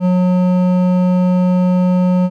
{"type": "tone with hard clipping", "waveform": "triangle", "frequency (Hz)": 181.5, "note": "F#3", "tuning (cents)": -33, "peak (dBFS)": -12, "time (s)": [0, 2.3], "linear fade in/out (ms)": 50, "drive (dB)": 14, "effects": []}